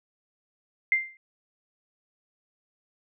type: tone with exponential decay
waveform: sine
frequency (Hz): 2093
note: C7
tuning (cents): 0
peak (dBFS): -16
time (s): 0.92-1.17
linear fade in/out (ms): 1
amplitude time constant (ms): 54
effects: none